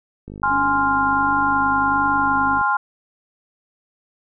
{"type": "click train", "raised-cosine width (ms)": 3, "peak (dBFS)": -22, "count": 119, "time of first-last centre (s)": [0.28, 2.612], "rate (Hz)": 50.6}
{"type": "chord", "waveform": "sine", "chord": "F minor", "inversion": "first", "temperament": "equal", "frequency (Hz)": [830.6, 1046.5, 1396.9], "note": ["Ab5", "C6", "F6"], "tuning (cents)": [0, 0, 0], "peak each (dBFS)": [-21, -20, -20], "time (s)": [0.43, 2.77], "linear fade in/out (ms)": 5}
{"type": "tone with vibrato", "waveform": "sine", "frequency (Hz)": 277.2, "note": "C#4", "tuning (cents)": 0, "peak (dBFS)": -25, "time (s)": [0.48, 2.6], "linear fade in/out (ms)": 50, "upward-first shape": "sine", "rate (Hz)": 1.4, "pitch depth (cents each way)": 40}
{"effects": []}